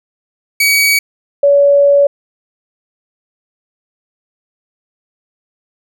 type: tone pair in turn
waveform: sawtooth / sine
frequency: 2264 / 567.1 Hz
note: C#7 / C#5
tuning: +36 / +39 cents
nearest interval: 2 octaves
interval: 2397 cents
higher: first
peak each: -5 dBFS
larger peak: neither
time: 0.6-0.99 / 1.43-2.07 s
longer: second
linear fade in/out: 5 ms
effects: none